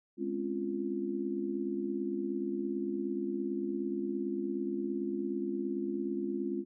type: chord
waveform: sine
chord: Db major seventh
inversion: second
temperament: just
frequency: 207.9 / 259.9 / 277.2 / 346.5 Hz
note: Ab3 / C4 / Db4 / F4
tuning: +2 / -11 / 0 / -14 cents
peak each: -38 / -40 / -38 / -35 dBFS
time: 0.17-6.65 s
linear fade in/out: 50 ms
effects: none